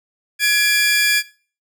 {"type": "tone pair together", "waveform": "sawtooth", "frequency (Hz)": [1682.9, 2380], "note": ["G#6", "D7"], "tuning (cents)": [22, 22], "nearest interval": "tritone", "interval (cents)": 600, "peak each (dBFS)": -13, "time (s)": [0.39, 1.23], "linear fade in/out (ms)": 50, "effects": ["noise-tail reverb RT60 0.4 s tail -20 dB re dry"]}